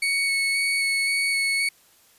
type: tone with vibrato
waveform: 35% pulse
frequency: 2217 Hz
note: C#7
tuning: in tune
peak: -19 dBFS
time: 0.02-1.69 s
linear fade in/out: 5 ms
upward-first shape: square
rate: 1.9 Hz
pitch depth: 9 cents each way
effects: white hiss -57 dBFS RMS until 2.18 s + resampled to 32000 Hz